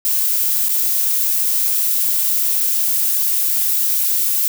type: noise with dropouts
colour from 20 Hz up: violet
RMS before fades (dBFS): -17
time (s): 0.05-4.48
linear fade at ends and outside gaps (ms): 0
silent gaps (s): 0.685-0.692
effects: none